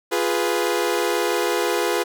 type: chord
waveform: sawtooth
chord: F diminished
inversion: none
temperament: equal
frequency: 349.2 / 415.3 / 493.9 Hz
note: F4 / Ab4 / Cb5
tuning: 0 / 0 / 0 cents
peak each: -20 dBFS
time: 0.11-2.04 s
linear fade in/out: 20 ms
effects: none